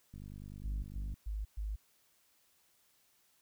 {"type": "click train", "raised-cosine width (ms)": 5, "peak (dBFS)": -37, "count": 51, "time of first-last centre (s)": [0.14, 1.14], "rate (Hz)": 50}
{"type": "tone bursts", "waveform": "sine", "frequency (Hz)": 52, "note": "G#1", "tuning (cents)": 3, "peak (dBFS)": -35, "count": 4, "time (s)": [0.64, 1.76], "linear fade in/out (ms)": 10, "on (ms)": 190, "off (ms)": 120}
{"effects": ["white hiss -71 dBFS RMS until 3.41 s"]}